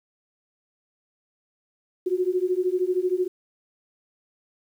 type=beating tone pair; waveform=sine; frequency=359.1 / 372.1 Hz; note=F4 / F#4; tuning=+48 / +10 cents; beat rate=13 Hz; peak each=-24 dBFS; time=2.06-3.28 s; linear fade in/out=10 ms; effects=9-bit